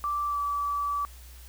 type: tone with pitch glide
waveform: sine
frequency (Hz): 1169 to 1152.2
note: D6 to D6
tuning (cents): -8 to -33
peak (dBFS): -26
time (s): 0.04-1.05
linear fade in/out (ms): 0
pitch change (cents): -25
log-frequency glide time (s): 0.27-0.38
effects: added 62 Hz sine -45 dBFS peak until 1.48 s + white hiss -53 dBFS RMS until 1.48 s